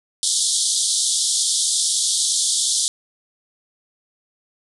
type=band-pass noise; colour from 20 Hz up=white; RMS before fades=-20 dBFS; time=0.23-2.88 s; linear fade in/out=0 ms; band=3300 to 10000 Hz; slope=96 dB/octave; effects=none